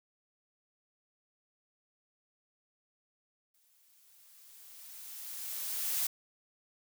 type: noise with exponential growth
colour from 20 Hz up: blue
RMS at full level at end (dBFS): -31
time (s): 3.54-6.07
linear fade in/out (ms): 5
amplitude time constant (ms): 550
effects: none